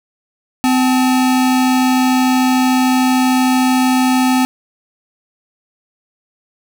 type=tone pair together; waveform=square; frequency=256.5 / 862.8 Hz; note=C4 / A5; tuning=-34 / -34 cents; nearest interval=octave + major sixth; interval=2100 cents; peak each=-12 / -20 dBFS; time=0.64-4.45 s; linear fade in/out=0 ms; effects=none